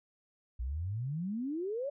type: exponential sweep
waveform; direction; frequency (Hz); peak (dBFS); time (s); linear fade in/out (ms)
sine; up; 56.8 to 587.3; -33; 0.59-1.9; 10
effects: none